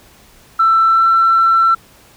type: tone with pitch glide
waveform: sine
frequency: 1333 to 1343.8 Hz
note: E6 to E6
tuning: +19 to +33 cents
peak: -7 dBFS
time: 0.59-1.75 s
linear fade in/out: 10 ms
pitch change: +14 cents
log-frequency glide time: 0.86-1.07 s
effects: tanh soft clip ceiling -4 dBFS + pink hiss -46 dBFS RMS until 2.16 s